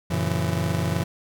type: chord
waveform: 40% pulse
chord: F# dominant seventh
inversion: none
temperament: just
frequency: 92.5 / 115.62 / 138.75 / 166.5 Hz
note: F#2 / A#2 / C#3 / E3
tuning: 0 / -14 / +2 / +18 cents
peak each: -27 / -29 / -29 / -25 dBFS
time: 0.1-1.04 s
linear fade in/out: 10 ms
effects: none